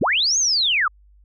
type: linear two-way sweep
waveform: sine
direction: up then down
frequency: 88.8 to 6645 to 1127 Hz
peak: -16 dBFS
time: 0.01-0.88 s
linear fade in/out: 5 ms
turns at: 0.38 s
effects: added 50 Hz sine -49 dBFS peak until 1.24 s